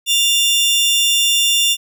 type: tone pair together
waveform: sawtooth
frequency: 2800 / 3528 Hz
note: F7 / A7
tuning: +4 / +4 cents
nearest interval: major third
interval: 400 cents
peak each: -12 dBFS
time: 0.06-1.77 s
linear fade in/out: 50 ms
effects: none